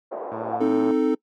pink band-pass noise, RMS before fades -32 dBFS, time 0.11-0.58 s, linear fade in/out 10 ms, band 420 to 830 Hz, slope 24 dB/octave
click train, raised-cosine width 1 ms, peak -18 dBFS, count 67, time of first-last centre 0.32-0.909 s, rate 112 Hz
sine tone with exponential decay, 715 Hz, F5, 41 cents sharp, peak -20 dBFS, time 0.53-0.77 s, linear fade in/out 2 ms, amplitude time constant 52 ms
triangle chord, A diminished, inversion first, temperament equal, 261.6 / 311.1 / 440 Hz, C4 / Eb4 / A4, 0 / 0 / 0 cents, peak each -20 / -20 / -20 dBFS, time 0.6-1.15 s, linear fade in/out 10 ms
effects noise-tail reverb RT60 0.1 s tail -23 dB re dry + high-pass 150 Hz 12 dB/octave

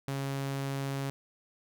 sawtooth tone, 137.4 Hz, C#3, 15 cents flat, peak -28 dBFS, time 0.08-1.1 s, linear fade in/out 0 ms, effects none

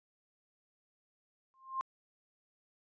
sine tone with exponential growth, 1058 Hz, C6, 19 cents sharp, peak -29 dBFS, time 1.54-1.81 s, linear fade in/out 0 ms, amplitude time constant 57 ms, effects resampled to 16000 Hz

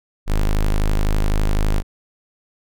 square tone, 25.96 Hz, G#0, in tune, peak -15 dBFS, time 0.26-1.83 s, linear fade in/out 50 ms, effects none

